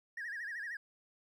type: tone with vibrato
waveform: triangle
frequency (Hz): 1760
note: A6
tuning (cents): 0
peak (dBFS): -36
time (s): 0.17-0.77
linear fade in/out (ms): 5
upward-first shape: sine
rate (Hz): 13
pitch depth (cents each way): 150
effects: tanh soft clip ceiling -35 dBFS